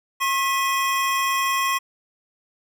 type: tone cluster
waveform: square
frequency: 1079 / 1971 / 2509 Hz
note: C#6 / B6 / D#7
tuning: -47 / -4 / +14 cents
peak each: -22 / -28 / -29 dBFS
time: 0.2-1.79 s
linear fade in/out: 20 ms
effects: none